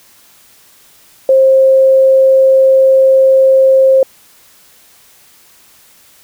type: tone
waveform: sine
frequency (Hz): 531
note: C5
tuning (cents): +25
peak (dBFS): -4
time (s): 1.29-4.03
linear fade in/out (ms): 2
effects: white hiss -45 dBFS RMS until 6.23 s